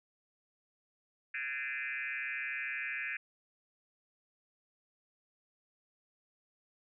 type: tone with frequency modulation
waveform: sine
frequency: 2064 Hz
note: C7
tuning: 24 cents flat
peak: -35 dBFS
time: 1.34-3.17 s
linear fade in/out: 5 ms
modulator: 133 Hz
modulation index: 3.7
effects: none